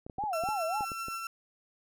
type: clicks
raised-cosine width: 2 ms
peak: -29 dBFS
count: 9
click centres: 0.065 / 0.098 / 0.184 / 0.238 / 0.437 / 0.488 / 0.808 / 0.918 / 1.084 s
type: tone with vibrato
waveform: sine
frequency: 740 Hz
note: F#5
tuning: in tune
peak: -30 dBFS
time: 0.18-0.85 s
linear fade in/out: 10 ms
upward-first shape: sine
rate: 3.7 Hz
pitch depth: 260 cents each way
type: tone with tremolo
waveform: 35% pulse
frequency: 1348 Hz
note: E6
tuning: 38 cents sharp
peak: -32 dBFS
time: 0.33-1.27 s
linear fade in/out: 2 ms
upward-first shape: triangle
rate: 7.7 Hz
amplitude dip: 35%
effects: none